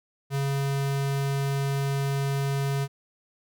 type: tone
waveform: square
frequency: 138.59 Hz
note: C#3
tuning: in tune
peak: -25 dBFS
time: 0.3-2.88 s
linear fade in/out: 50 ms
effects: none